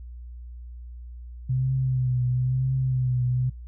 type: tone with vibrato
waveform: sine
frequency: 128.1 Hz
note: C3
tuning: 36 cents flat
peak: -21 dBFS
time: 1.49-3.5 s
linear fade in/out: 10 ms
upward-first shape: triangle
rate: 1 Hz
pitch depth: 56 cents each way
effects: noise-tail reverb RT60 0.1 s tail -22 dB re dry + added 60 Hz sine -37 dBFS peak until 3.67 s